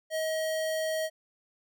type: tone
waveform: square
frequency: 634 Hz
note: D#5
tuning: 32 cents sharp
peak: -29 dBFS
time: 0.1-1.1 s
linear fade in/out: 50 ms
effects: none